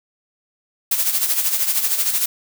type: noise with tremolo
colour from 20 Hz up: blue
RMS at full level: -17 dBFS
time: 0.91-2.26 s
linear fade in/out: 5 ms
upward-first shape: sine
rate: 13 Hz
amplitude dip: 60%
effects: none